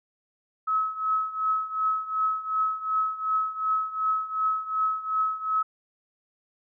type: tone with tremolo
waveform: sine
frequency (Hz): 1287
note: E6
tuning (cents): -42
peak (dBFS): -20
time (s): 0.67-5.63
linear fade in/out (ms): 10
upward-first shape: triangle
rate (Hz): 2.7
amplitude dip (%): 85
effects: none